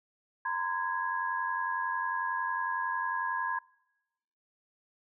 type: tone cluster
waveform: sine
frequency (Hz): 935 / 1026 / 1656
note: A#5 / C6 / G#6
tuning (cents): +5 / -34 / -5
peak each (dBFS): -36 / -33 / -34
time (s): 0.45-3.59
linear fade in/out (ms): 5
effects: noise-tail reverb RT60 1.0 s tail -25 dB re dry